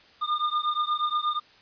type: beating tone pair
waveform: square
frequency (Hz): 1208 / 1216.4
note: D6 / D#6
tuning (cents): +48 / -40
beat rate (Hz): 8.4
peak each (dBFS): -28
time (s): 0.21-1.4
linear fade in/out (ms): 20
effects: white hiss -55 dBFS RMS until 1.61 s + resampled to 11025 Hz